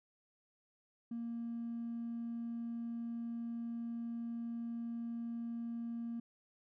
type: tone with hard clipping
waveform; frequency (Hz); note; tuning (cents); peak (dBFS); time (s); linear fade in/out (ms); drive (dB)
sine; 233.1; A#3; 0; -39; 1.11-6.2; 5; 1
effects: none